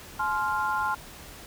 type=chord; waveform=sine; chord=F minor; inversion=first; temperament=equal with one note detuned; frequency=852 / 1046.5 / 1396.9 Hz; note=Ab5 / C6 / F6; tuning=+44 / 0 / 0 cents; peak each=-29 dBFS; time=0.19-0.95 s; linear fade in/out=10 ms; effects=pink hiss -45 dBFS RMS until 1.46 s